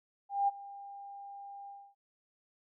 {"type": "tone with ADSR envelope", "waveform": "sine", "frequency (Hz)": 800, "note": "G5", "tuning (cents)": 35, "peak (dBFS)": -24, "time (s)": [0.29, 1.95], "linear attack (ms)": 190, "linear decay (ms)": 22, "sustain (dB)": -20, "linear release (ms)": 270, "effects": []}